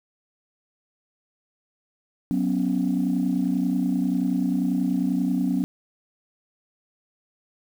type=chord; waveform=sine; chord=F# suspended fourth; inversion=none; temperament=equal; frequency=185 / 246.9 / 277.2 Hz; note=F#3 / B3 / C#4; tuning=0 / 0 / 0 cents; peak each=-24 dBFS; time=2.31-5.64 s; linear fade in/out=0 ms; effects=tanh soft clip ceiling -14 dBFS + 8-bit